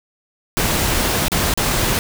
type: noise with dropouts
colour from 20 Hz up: pink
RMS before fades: -18 dBFS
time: 0.57-1.99 s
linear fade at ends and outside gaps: 0 ms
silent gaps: 0.941-0.944 / 1.282-1.318 / 1.538-1.575 s
effects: none